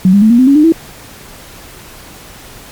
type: tone with pitch steps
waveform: sine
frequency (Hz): 185.9 / 201.6 / 218.5 / 236.9 / 256.9 / 278.5 / 302 / 327.4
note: F#3 / G3 / A3 / A#3 / C4 / C#4 / D4 / E4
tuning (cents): +8 / +49 / -12 / +28 / -32 / +8 / +48 / -12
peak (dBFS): -3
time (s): 0.05-0.722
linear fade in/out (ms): 2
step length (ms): 84
effects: pink hiss -34 dBFS RMS until 2.71 s + MP3 96 kbps